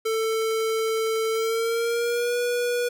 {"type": "tone with pitch glide", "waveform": "square", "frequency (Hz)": [444.6, 484.8], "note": ["A4", "B4"], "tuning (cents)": [18, -32], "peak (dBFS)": -23, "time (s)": [0.05, 2.89], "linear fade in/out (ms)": 10, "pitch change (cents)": 150, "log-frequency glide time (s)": [1.3, 2.37], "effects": []}